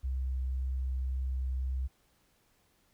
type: tone with vibrato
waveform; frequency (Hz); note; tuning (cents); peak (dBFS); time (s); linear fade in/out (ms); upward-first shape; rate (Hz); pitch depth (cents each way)
sine; 64.8; C2; -16; -30; 0.03-1.88; 20; triangle; 1.9; 8
effects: pink hiss -70 dBFS RMS until 2.93 s